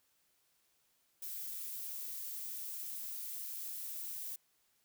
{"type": "noise", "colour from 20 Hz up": "violet", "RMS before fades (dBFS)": -43, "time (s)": [1.22, 4.36], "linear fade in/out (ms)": 5, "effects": ["white hiss -75 dBFS RMS until 4.84 s"]}